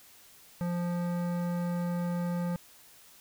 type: tone with hard clipping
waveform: sine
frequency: 174.61 Hz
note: F3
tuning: in tune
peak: -31 dBFS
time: 0.61-2.56 s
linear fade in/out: 0 ms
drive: 15 dB
effects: white hiss -56 dBFS RMS until 3.2 s